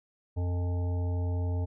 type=harmonic tone with a mistuned harmonic; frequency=88.6 Hz; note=F2; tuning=25 cents sharp; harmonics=1 / 3 / 5 / 7 / 9 / 10; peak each=-27 / -41 / -43 / -46 / -50 / -53 dBFS; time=0.36-1.66 s; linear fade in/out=20 ms; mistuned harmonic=9; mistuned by=+39 cents; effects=none